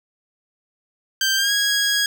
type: tone with pitch glide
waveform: 15% pulse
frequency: 1568 to 1650.7 Hz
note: G6 to G#6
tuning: 0 to -11 cents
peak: -11 dBFS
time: 1.21-2.06 s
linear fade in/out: 2 ms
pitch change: +89 cents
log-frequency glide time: 1.36-1.52 s
effects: none